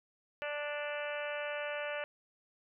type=harmonic tone; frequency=293.7 Hz; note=D4; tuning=in tune; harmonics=2 / 3 / 4 / 5 / 6 / 7 / 8 / 9 / 10; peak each=-38 / -48 / -48 / -44 / -45 / -50 / -47 / -46 / -50 dBFS; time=0.42-2.04 s; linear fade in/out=0 ms; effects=none